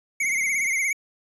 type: tone with vibrato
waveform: square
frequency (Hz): 2163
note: C#7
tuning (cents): -43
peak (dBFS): -22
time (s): 0.2-0.93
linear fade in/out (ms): 5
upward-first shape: sine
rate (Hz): 17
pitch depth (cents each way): 82
type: click train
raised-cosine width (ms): 5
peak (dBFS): -27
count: 17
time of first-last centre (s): 0.22-0.657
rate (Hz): 36.6
effects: high-pass 400 Hz 12 dB/octave + resampled to 24000 Hz